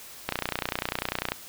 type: click train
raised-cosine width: 0.3 ms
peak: -10 dBFS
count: 32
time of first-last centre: 0.29-1.32 s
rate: 30.1 Hz
effects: white hiss -45 dBFS RMS until 1.48 s